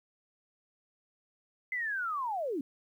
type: linear sweep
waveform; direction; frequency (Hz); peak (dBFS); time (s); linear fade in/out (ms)
sine; down; 2065 to 250.7; -31; 1.72-2.61; 2
effects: 11-bit